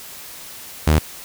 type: tone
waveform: sawtooth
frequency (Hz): 77.3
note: D#2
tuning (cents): -11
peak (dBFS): -8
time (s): 0.87-0.99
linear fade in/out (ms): 5
effects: white hiss -37 dBFS RMS until 1.24 s